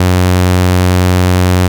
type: tone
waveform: sawtooth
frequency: 90.9 Hz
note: F#2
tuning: 30 cents flat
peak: -3 dBFS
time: 0-1.68 s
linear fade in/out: 5 ms
effects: none